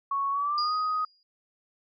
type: tone with pitch glide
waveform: sine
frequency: 1108.7 to 1251.7 Hz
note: C#6 to D#6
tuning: 0 to +10 cents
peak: -25 dBFS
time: 0.11-1.05 s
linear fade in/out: 5 ms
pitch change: +210 cents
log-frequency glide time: 0.31-0.74 s
type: tone with exponential decay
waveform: sine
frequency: 4856 Hz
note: D#8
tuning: 43 cents flat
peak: -27 dBFS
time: 0.58-1.23 s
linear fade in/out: 1 ms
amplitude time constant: 140 ms
effects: none